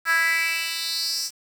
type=tone with high-pass filter sweep; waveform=10% pulse; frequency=329.6 Hz; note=E4; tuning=in tune; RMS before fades=-24 dBFS; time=0.05-1.31 s; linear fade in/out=50 ms; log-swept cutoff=1500 to 6100 Hz; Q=4.5; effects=7-bit